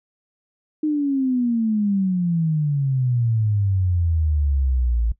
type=exponential sweep; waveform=sine; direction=down; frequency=310 to 55 Hz; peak=-17 dBFS; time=0.83-5.12 s; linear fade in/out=5 ms; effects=noise-tail reverb RT60 0.1 s tail -18 dB re dry